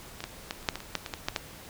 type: clicks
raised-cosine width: 0.2 ms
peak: -20 / -16 / -14 / -29 / -7 / -17 / -24 / -10 / -18 / -15 / -10 / -10 dBFS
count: 12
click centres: 0.205 / 0.24 / 0.509 / 0.628 / 0.688 / 0.756 / 0.804 / 0.953 / 1.062 / 1.138 / 1.285 / 1.362 s
effects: pink hiss -47 dBFS RMS until 1.69 s